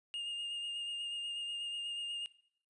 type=tone with vibrato; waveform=triangle; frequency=2829 Hz; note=F7; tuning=22 cents sharp; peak=-36 dBFS; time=0.14-2.26 s; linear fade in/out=0 ms; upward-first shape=sine; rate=8.2 Hz; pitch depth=15 cents each way; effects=noise-tail reverb RT60 0.6 s tail -19 dB re dry + resampled to 24000 Hz